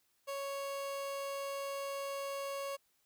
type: tone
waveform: 30% pulse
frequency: 554.4 Hz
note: C#5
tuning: in tune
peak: -35 dBFS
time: 0.27-2.77 s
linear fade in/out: 20 ms
effects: white hiss -75 dBFS RMS until 3.05 s